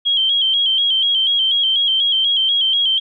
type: tone with vibrato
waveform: sine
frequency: 3208 Hz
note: G7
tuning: 39 cents sharp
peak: -13 dBFS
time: 0.05-3 s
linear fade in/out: 20 ms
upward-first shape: square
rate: 4.1 Hz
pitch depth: 47 cents each way
effects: none